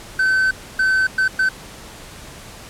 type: tone bursts at uneven times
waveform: triangle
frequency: 1531 Hz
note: G6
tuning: 41 cents flat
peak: -12 dBFS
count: 4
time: 0.19-0.51 / 0.79-1.07 / 1.18-1.28 / 1.39-1.49 s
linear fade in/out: 5 ms
effects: pink hiss -38 dBFS RMS until 2.69 s + low-pass 11000 Hz 12 dB/octave